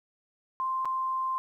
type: tone with dropouts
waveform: sine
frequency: 1046.5 Hz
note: C6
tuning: in tune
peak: -27 dBFS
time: 0.6-1.38 s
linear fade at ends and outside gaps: 0 ms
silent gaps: 0.848-0.855 s
effects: 11-bit